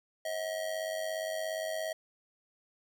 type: tone with amplitude modulation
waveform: square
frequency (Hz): 639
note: D#5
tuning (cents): +46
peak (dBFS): -31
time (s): 0.25-1.93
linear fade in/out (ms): 5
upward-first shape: sine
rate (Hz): 97.2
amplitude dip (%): 65
effects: none